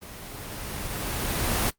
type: noise with level ramp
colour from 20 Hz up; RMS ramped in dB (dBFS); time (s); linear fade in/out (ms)
pink; -42 to -23; 0.01-1.71; 20
effects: noise-tail reverb RT60 0.1 s tail -18 dB re dry + Opus 24 kbps